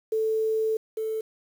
sine tone pair in turn, 440 / 440 Hz, A4 / A4, 0 / 0 cents, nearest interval unison, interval 0 cents, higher neither, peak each -22 / -26 dBFS, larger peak first, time 0.12-0.77 / 0.97-1.21 s, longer first, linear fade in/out 5 ms, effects 8-bit

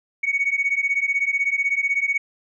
sine beating tone pair, 2224 / 2240 Hz, C#7 / C#7, +5 / +18 cents, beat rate 16 Hz, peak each -21 dBFS, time 0.23-2.18 s, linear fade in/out 10 ms, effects tanh soft clip ceiling -13 dBFS

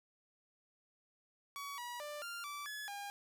sawtooth tone with pitch steps, 1130 / 966 / 592 / 1394 / 1161 / 1703 / 808 Hz, C#6 / B5 / D5 / F6 / D6 / G#6 / G#5, +33 / -39 / +14 / -4 / -20 / +43 / -48 cents, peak -39 dBFS, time 1.56-3.1 s, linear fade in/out 0 ms, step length 220 ms, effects none

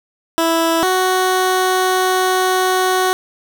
15% pulse tone pair in turn, 329.6 / 371.4 Hz, E4 / F#4, 0 / +7 cents, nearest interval major second, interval 207 cents, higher second, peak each -7 dBFS, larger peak neither, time 0.38-0.83 / 0.83-3.13 s, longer second, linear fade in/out 0 ms, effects none

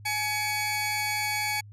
sawtooth tone pair together, 843.5 / 2252 Hz, G#5 / C#7, +27 / +27 cents, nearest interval octave + perfect fourth, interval 1700 cents, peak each -27 / -25 dBFS, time 0.05-1.61 s, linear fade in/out 10 ms, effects added 103 Hz sine -44 dBFS peak until 1.72 s + resampled to 32000 Hz

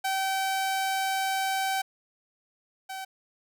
sawtooth tone pair in turn, 770 / 766.5 Hz, G5 / G5, -31 / -39 cents, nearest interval unison, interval 8 cents, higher first, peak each -22 / -31 dBFS, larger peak first, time 0.04-1.82 / 2.89-3.05 s, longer first, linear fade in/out 10 ms, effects none

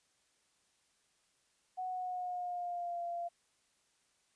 sine tone with pitch glide, 740 to 690.4 Hz, F#5 to F5, 0 to -20 cents, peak -36 dBFS, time 1.77-3.29 s, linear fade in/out 20 ms, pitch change -120 cents, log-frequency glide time 1.87-3.02 s, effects white hiss -74 dBFS RMS until 4.35 s + resampled to 22050 Hz

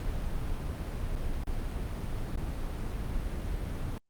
brown noise with dropouts, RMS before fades -33 dBFS, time 0-3.98 s, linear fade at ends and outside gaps 1 ms, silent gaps 1.154-1.16 / 1.437-1.47 / 2.358-2.374 s, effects Opus 48 kbps

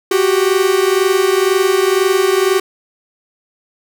45% pulse tone pair together, 370 / 392 Hz, F#4 / G4, 0 / 0 cents, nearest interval minor second, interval 100 cents, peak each -14 dBFS, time 0.11-2.6 s, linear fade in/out 5 ms, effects none

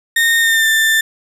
35% pulse tone with pitch glide, 1839 to 1780.5 Hz, A#6 to A6, -24 to +20 cents, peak -9 dBFS, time 0.16-1.01 s, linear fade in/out 5 ms, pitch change -56 cents, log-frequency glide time 0.4-0.68 s, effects resampled to 32000 Hz + 7-bit

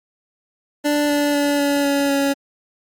25% pulse tone with pitch steps, 293.7 / 290.7 / 287.7 / 284.7 / 281.7 / 278.8 Hz, D4 / D4 / D4 / C#4 / C#4 / C#4, 0 / -18 / -36 / +46 / +28 / +10 cents, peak -12 dBFS, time 0.84-2.34 s, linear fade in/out 20 ms, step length 250 ms, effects MP3 96 kbps

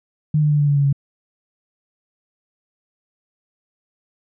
sine tone with pitch steps, 152 / 149.82 / 147.67 / 145.56 / 143.47 / 141.41 / 139.38 Hz, D#3 / D3 / D3 / D3 / D3 / C#3 / C#3, -40 / +35 / +10 / -15 / -40 / +35 / +10 cents, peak -13 dBFS, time 0.34-0.928 s, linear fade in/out 5 ms, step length 84 ms, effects none

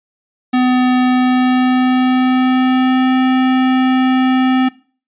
square tone with pitch glide, 252.3 to 258.2 Hz, B3 to C4, +37 to -23 cents, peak -11 dBFS, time 0.53-4.69 s, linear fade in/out 10 ms, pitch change +40 cents, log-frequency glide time 0.98-3.16 s, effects noise-tail reverb RT60 0.4 s tail -20 dB re dry + resampled to 8000 Hz

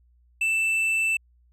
sine tone with tanh clipping, 2654 Hz, E7, 11 cents sharp, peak -22 dBFS, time 0.41-1.17 s, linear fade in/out 5 ms, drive 6 dB, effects added 60 Hz sine -57 dBFS peak until 1.52 s

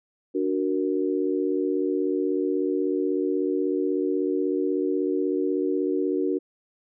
sine chord, D augmented, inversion none, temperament equal, 293.7 / 370 / 466.2 Hz, D4 / F#4 / A#4, 0 / 0 / 0 cents, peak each -26 / -25 / -29 dBFS, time 0.34-6.39 s, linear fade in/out 20 ms, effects none

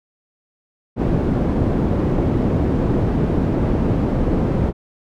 white low-pass noise, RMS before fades -18 dBFS, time 0.96-4.73 s, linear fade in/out 50 ms, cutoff 280 Hz, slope 12 dB/octave, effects none

